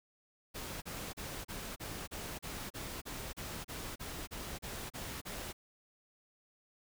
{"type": "noise bursts", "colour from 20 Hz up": "pink", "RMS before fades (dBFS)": -43, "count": 16, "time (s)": [0.54, 5.53], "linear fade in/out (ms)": 20, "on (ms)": 280, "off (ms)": 34, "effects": []}